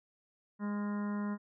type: harmonic tone with a mistuned harmonic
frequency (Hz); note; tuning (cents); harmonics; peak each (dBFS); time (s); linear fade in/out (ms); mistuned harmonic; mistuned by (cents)
206.1; G#3; -13; 1 / 2 / 3 / 4 / 5 / 6 / 7 / 8 / 9; -33 / -48 / -50 / -54 / -46 / -56 / -51 / -58 / -54; 0.59-1.38; 50; 7; -29
effects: none